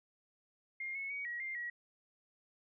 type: tone with pitch steps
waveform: sine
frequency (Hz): 2122 / 2195 / 2251 / 1909 / 2103 / 1915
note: C7 / C#7 / C#7 / A#6 / C7 / A#6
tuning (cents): +24 / -18 / +26 / +41 / +8 / +46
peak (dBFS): -38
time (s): 0.8-1.7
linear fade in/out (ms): 5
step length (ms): 150
effects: none